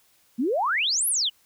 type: exponential two-way sweep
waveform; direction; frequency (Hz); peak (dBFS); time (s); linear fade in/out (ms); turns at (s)
sine; up then down; 216.4 to 11730 to 2803; -21; 0.38-1.3; 20; 1.08
effects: white hiss -62 dBFS RMS until 1.45 s